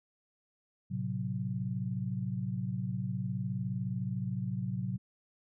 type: chord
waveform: sine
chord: F# diminished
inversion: first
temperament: equal with one note detuned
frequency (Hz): 111.28 / 130.81 / 185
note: A2 / C3 / F#3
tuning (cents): +20 / 0 / 0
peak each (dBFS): -37 / -36 / -36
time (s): 0.9-4.98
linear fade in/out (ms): 20
effects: none